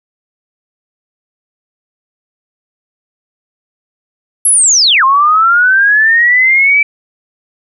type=linear two-way sweep; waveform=sine; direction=down then up; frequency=11340 to 1046.5 to 2327 Hz; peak=-5 dBFS; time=4.45-6.83 s; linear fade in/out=5 ms; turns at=5.04 s; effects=none